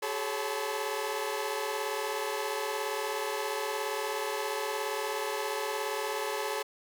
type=tone cluster; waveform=sawtooth; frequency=389 / 428 / 553 / 873 / 1011 Hz; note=G4 / A4 / C#5 / A5 / B5; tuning=-13 / -48 / -4 / -14 / +40 cents; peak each=-36 / -31 / -34 / -35 / -36 dBFS; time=0.02-6.63 s; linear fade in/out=10 ms; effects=none